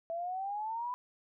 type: exponential sweep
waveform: sine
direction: up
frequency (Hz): 659.3 to 1002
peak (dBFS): -34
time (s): 0.1-0.94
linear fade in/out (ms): 0
effects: none